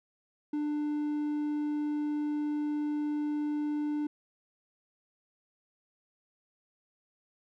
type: tone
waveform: triangle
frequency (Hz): 297.2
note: D4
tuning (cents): +21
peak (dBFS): -27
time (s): 0.53-4.07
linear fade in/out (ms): 5
effects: none